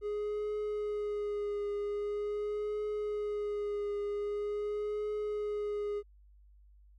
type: tone with vibrato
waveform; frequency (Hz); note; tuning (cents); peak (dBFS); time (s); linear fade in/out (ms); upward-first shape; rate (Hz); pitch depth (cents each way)
triangle; 415.3; G#4; 0; -30; 0.01-6.03; 50; triangle; 0.44; 26
effects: added 50 Hz sine -56 dBFS peak until 6.98 s + MP3 48 kbps